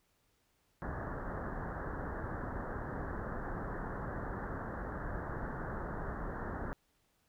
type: low-pass noise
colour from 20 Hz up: pink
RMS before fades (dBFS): -40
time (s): 0.82-6.73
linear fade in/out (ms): 0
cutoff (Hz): 1800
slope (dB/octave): 96
effects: pink hiss -75 dBFS RMS until 7.28 s